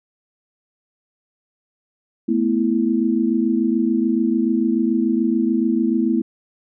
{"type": "chord", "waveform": "sine", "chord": "A suspended second", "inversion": "none", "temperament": "equal", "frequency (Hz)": [220, 246.9, 329.6], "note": ["A3", "B3", "E4"], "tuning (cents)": [0, 0, 0], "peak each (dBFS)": -20, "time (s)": [2.28, 6.22], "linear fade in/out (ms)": 10, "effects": []}